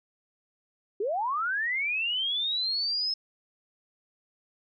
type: linear sweep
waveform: sine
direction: up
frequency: 373.1 to 5220 Hz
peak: -26 dBFS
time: 1-3.14 s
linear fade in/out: 5 ms
effects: none